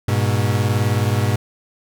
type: beating tone pair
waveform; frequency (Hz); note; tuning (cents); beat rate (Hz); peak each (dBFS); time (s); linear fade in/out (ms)
40% pulse; 102.2 / 121.2; G#2 / B2; -27 / -32; 19; -17 / -19; 0.08-1.36; 5
effects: none